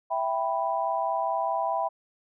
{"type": "chord", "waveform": "sine", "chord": "E minor", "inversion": "none", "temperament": "equal", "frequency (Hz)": [659.3, 784, 987.8], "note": ["E5", "G5", "B5"], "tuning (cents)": [0, 0, 0], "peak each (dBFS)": -29, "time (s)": [0.1, 1.89], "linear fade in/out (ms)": 20, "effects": []}